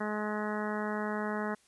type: harmonic tone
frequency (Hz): 211.3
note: G#3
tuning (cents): +30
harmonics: 1 / 2 / 3 / 4 / 5 / 6 / 7 / 8 / 9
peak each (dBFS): -35 / -38 / -40 / -41 / -42 / -43 / -43 / -44 / -45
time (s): 0-1.55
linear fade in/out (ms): 10
effects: white hiss -66 dBFS RMS until 1.67 s + resampled to 24000 Hz